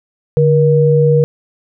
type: tone pair together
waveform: sine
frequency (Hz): 146.83 / 476.5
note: D3 / A#4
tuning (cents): 0 / +38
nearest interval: octave + minor sixth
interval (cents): 2038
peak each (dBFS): -10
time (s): 0.37-1.24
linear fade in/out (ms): 0
effects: none